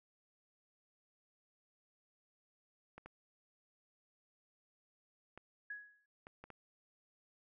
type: clicks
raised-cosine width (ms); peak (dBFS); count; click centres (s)
0.5; -36; 6; 2.98 / 3.06 / 5.376 / 6.269 / 6.44 / 6.503
type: tone with exponential decay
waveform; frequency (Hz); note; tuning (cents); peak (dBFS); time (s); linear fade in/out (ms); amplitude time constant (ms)
sine; 1673; G#6; +12; -40; 5.7-6.06; 5; 78
effects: none